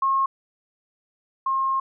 sine tone pair in turn, 1080 / 1070.1 Hz, C#6 / C6, -45 / +39 cents, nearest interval unison, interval 16 cents, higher first, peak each -18 / -20 dBFS, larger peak first, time 0.02-0.26 / 1.46-1.8 s, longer second, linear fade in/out 5 ms, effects none

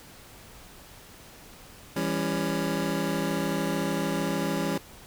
25% pulse chord, C# diminished, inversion first, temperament just, 166.31 / 199.57 / 277.2 Hz, E3 / G3 / C#4, +16 / +31 / 0 cents, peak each -27 dBFS, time 1.96-4.78 s, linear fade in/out 5 ms, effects pink hiss -49 dBFS RMS until 5.06 s

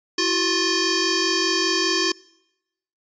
sine tone with frequency modulation, 2459 Hz, D#7, 21 cents flat, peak -18 dBFS, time 0.18-2.12 s, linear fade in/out 5 ms, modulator 709 Hz, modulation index 4.8, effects noise-tail reverb RT60 0.9 s tail -25 dB re dry + resampled to 16000 Hz

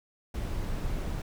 brown noise, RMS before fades -32 dBFS, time 0.34-1.22 s, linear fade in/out 5 ms, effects none

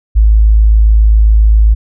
sine tone, 53.7 Hz, A1, 41 cents flat, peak -3 dBFS, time 0.15-1.75 s, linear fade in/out 20 ms, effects none

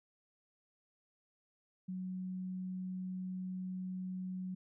sine tone, 185 Hz, F#3, in tune, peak -38 dBFS, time 1.88-4.55 s, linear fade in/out 10 ms, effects none

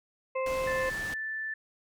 harmonic tone, 523.3 Hz, C5, in tune, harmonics 1 / 2 / 4 / 5, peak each -29 / -35 / -41 / -43 dBFS, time 0.35-0.9 s, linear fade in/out 10 ms
pink low-pass noise, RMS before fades -41 dBFS, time 0.46-1.14 s, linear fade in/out 2 ms, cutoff 11000 Hz, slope 12 dB/octave
sine tone, 1760 Hz, A6, in tune, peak -32 dBFS, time 0.67-1.54 s, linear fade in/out 5 ms
effects none

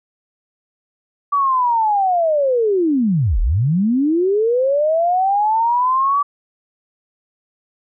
sine linear two-way sweep, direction down then up, 1157 to 33.25 to 1157 Hz, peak -13 dBFS, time 1.32-6.23 s, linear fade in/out 10 ms, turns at 3.4 s, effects none

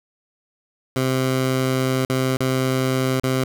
15% pulse tone with dropouts, 130.6 Hz, C3, 3 cents flat, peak -12 dBFS, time 0.96-3.44 s, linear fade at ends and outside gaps 2 ms, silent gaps 2.05-2.098 / 2.37-2.405 / 3.198-3.235 s, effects none

